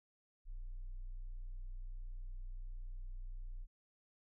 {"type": "tone", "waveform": "sine", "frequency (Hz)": 30.7, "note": "B0", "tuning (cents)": -9, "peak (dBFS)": -40, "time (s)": [0.45, 3.67], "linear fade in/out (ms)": 50, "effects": ["tanh soft clip ceiling -41 dBFS"]}